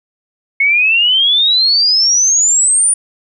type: exponential sweep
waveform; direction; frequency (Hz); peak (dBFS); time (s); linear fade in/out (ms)
sine; up; 2179 to 9540; -8; 0.6-2.94; 5
effects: none